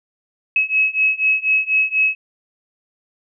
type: beating tone pair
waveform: sine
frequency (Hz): 2567 / 2571.1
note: E7 / E7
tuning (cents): -47 / -44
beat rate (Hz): 4.1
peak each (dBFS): -18 / -17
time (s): 0.56-2.15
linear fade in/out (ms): 2
effects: none